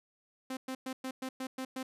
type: tone bursts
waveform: sawtooth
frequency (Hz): 260.9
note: C4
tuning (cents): -5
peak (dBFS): -32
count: 8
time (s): 0.5-1.83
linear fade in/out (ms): 5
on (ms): 70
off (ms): 110
effects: resampled to 32000 Hz